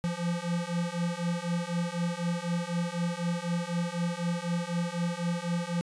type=beating tone pair; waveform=square; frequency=170.4 / 174.4 Hz; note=F3 / F3; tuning=-42 / -2 cents; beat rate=4 Hz; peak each=-33 / -32 dBFS; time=0.04-5.81 s; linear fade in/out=0 ms; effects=resampled to 22050 Hz